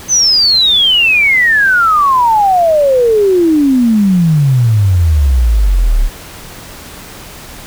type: exponential sweep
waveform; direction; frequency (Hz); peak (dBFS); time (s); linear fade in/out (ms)
sine; down; 6272 to 33.43; -6; 0.08-6.1; 50
effects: pink hiss -31 dBFS RMS until 7.66 s